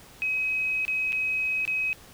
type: tone with dropouts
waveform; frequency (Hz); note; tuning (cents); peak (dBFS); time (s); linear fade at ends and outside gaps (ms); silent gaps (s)
sine; 2539; D#7; +34; -24; 0.22-1.93; 0; 0.851-0.88 / 1.122-1.128 / 1.652-1.677
effects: pink hiss -50 dBFS RMS until 2.13 s